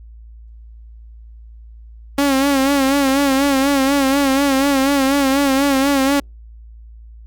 sawtooth tone with vibrato, 274.8 Hz, C#4, 15 cents flat, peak -9 dBFS, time 2.18-6.2 s, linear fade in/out 5 ms, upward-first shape sine, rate 4.1 Hz, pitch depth 64 cents each way, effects added 56 Hz sine -36 dBFS peak until 7.26 s + Opus 48 kbps

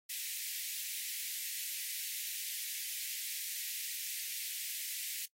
white high-pass noise, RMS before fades -40 dBFS, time 0.09-5.26 s, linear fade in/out 10 ms, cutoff 1900 Hz, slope 48 dB/octave, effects noise-tail reverb RT60 0.1 s tail -22 dB re dry + AAC 48 kbps

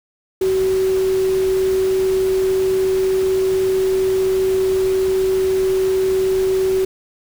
sine tone in noise, 378.6 Hz, F#4, 40 cents sharp, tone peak -14 dBFS, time 0.41-6.85 s, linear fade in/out 5 ms, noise pink, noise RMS -32 dBFS, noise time 0.41-6.85 s, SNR +15 dB, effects none

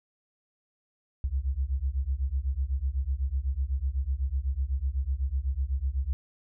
sine beating tone pair, 63.2 / 71.2 Hz, B1 / C#2, +41 / +47 cents, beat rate 8 Hz, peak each -29 dBFS, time 1.24-6.13 s, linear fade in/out 0 ms, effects none

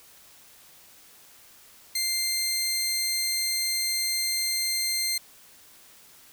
15% pulse tone pair together, 2093 / 4186 Hz, C7 / C8, 0 / 0 cents, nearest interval octave, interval 1200 cents, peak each -23 dBFS, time 1.95-5.18 s, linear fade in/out 5 ms, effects white hiss -53 dBFS RMS until 6.32 s

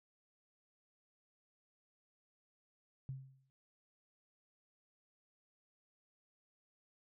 sine tone with exponential decay, 133.3 Hz, C3, 33 cents sharp, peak -38 dBFS, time 3.09-3.5 s, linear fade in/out 0 ms, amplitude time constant 88 ms, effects none

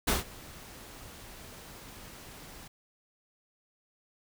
pink noise with ADSR envelope, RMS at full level -25 dBFS, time 0.07-2.68 s, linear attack 14 ms, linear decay 150 ms, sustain -23 dB, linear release 8 ms, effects none

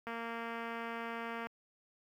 click train, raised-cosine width 0.5 ms, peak -27 dBFS, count 324, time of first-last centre 0.07-1.468 s, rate 231 Hz, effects high-pass 60 Hz 12 dB/octave + 10-bit

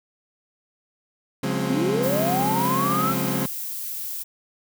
30% pulse chord, Db major seventh, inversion none, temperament equal with one note detuned, 138.59 / 179.11 / 207.7 / 261.6 Hz, Db3 / F3 / Ab3 / C4, 0 / +44 / 0 / 0 cents, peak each -26 dBFS, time 1.43-3.46 s, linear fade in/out 5 ms
sine linear sweep, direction up, 220 to 1366 Hz, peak -22 dBFS, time 1.67-3.15 s, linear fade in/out 50 ms
violet noise, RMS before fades -31 dBFS, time 2.02-4.24 s, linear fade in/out 20 ms
effects none

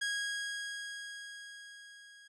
sawtooth tone with level ramp, 1644 Hz, G#6, 18 cents flat, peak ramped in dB -28 to -51 dBFS, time 0.01-2.28 s, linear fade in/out 10 ms, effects resampled to 22050 Hz

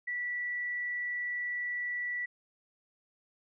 sine tone, 1956 Hz, B6, 17 cents flat, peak -32 dBFS, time 0.07-2.26 s, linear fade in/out 10 ms, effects none

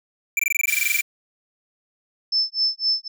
square tone bursts, 2349 Hz, D7, in tune, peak -18 dBFS, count 15, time 0.37-1.009 s, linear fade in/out 2 ms, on 23 ms, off 21 ms
white high-pass noise, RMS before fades -27 dBFS, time 0.67-1.02 s, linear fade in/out 20 ms, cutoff 1500 Hz, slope 48 dB/octave
sine tone with tremolo, 5274 Hz, E8, in tune, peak -16 dBFS, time 2.32-3.08 s, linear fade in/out 5 ms, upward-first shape sine, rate 3.9 Hz, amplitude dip 100%
effects none

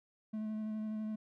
triangle tone with vibrato, 215.9 Hz, A3, 33 cents flat, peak -34 dBFS, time 0.33-1.16 s, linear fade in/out 10 ms, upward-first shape square, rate 12 Hz, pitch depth 11 cents each way, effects none

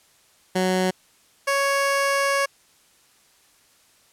15% pulse tone pair in turn, 185.3 / 555.3 Hz, F#3 / C#5, +3 / +3 cents, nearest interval octave + perfect fifth, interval 1900 cents, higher second, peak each -13 dBFS, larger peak neither, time 0.55-0.91 / 1.47-2.46 s, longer second, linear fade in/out 10 ms, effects white hiss -58 dBFS RMS until 4.12 s + low-pass 11000 Hz 12 dB/octave

